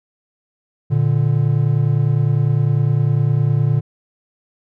triangle tone pair together, 116.54 / 146.42 Hz, A#2 / D3, 0 / -5 cents, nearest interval major third, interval 395 cents, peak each -14 dBFS, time 0.9-3.81 s, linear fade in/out 20 ms, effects none

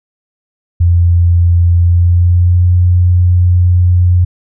sine tone with pitch glide, 86.4 to 89.14 Hz, F2 to F2, -18 to +36 cents, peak -5 dBFS, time 0.8-4.25 s, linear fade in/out 10 ms, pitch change +54 cents, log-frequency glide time 1.78-2.7 s, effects none

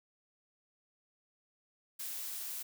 blue noise, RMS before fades -41 dBFS, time 1.99-2.63 s, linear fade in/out 10 ms, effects none

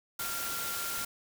sine tone in noise, 1386 Hz, F6, 14 cents flat, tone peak -39 dBFS, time 0.19-1.05 s, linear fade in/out 5 ms, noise white, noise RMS -36 dBFS, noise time 0.19-1.05 s, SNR -6 dB, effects none

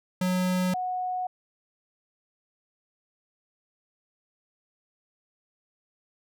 square / sine tone pair in turn, 183 / 733.7 Hz, F#3 / F#5, -19 / -15 cents, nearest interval 2 octaves, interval 2404 cents, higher second, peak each -24 / -27 dBFS, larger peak first, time 0.21-0.74 / 0.74-1.27 s, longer neither, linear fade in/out 5 ms, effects none

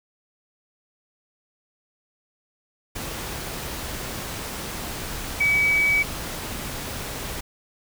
sine tone in noise, 2279 Hz, C#7, 47 cents sharp, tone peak -17 dBFS, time 5.4-6.03 s, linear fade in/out 10 ms, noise pink, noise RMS -32 dBFS, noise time 2.95-7.41 s, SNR +12 dB, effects none

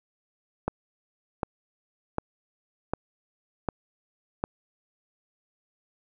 click train, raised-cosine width 1 ms, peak -12 dBFS, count 6, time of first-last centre 0.68-4.439 s, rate 1.33 Hz, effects none

